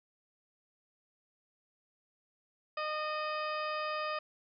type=harmonic tone with a mistuned harmonic; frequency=612 Hz; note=D#5; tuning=29 cents flat; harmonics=1 / 2 / 3 / 4 / 5 / 6 / 7 / 8; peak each=-38 / -36 / -44 / -43 / -50 / -53 / -59 / -48 dBFS; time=2.77-4.19 s; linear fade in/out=5 ms; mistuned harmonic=4; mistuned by=+54 cents; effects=none